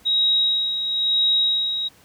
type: tone with tremolo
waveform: sine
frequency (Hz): 3809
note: A#7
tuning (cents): +37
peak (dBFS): -15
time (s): 0.05-1.89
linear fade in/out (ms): 20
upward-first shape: sine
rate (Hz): 1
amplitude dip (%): 55
effects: pink hiss -53 dBFS RMS until 2.04 s + high-pass 60 Hz 12 dB/octave